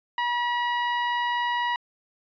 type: tone with low-pass filter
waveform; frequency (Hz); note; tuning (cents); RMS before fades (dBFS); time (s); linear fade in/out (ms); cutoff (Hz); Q
15% pulse; 964; B5; -42; -26; 0.18-1.76; 2; 2000; 0.61
effects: resampled to 16000 Hz